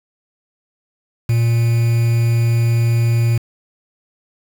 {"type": "tone with quantisation", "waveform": "triangle", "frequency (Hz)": 116.6, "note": "A#2", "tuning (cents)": 1, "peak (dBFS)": -10, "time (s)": [1.29, 3.38], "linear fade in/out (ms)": 5, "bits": 5, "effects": []}